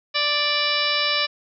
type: harmonic tone with a mistuned harmonic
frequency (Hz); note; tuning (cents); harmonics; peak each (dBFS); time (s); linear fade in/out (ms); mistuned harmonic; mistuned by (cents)
587.3; D5; 0; 1 / 2 / 3 / 4 / 5 / 6 / 7 / 8 / 9; -30 / -28 / -29 / -26 / -27 / -31 / -26 / -30 / -28; 0.14-1.27; 20; 7; -71
effects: none